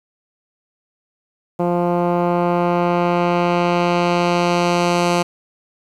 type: tone with low-pass filter sweep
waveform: 10% pulse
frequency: 174.61 Hz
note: F3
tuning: in tune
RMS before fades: -17 dBFS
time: 1.59-5.23 s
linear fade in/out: 10 ms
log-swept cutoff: 760 to 8100 Hz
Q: 0.75
effects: 8-bit